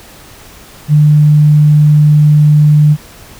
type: tone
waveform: sine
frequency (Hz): 150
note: D3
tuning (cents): +37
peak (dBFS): -3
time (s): 0.88-2.97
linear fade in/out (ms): 50
effects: pink hiss -36 dBFS RMS until 3.39 s